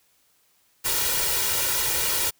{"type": "noise with comb filter", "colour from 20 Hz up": "white", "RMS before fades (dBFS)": -24, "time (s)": [0.84, 2.31], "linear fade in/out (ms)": 20, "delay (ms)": 2.1, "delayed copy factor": 0.7, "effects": ["white hiss -64 dBFS RMS until 2.39 s"]}